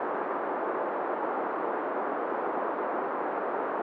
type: band-pass noise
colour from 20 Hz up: pink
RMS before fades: -31 dBFS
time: 0-3.82 s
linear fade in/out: 5 ms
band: 340 to 1300 Hz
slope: 24 dB/octave
effects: none